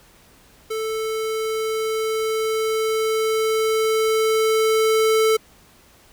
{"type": "tone with level ramp", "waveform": "square", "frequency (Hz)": 440, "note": "A4", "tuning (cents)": 0, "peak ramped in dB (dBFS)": [-24, -15], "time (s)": [0.7, 5.37], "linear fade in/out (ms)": 10, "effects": ["pink hiss -52 dBFS RMS until 6.12 s"]}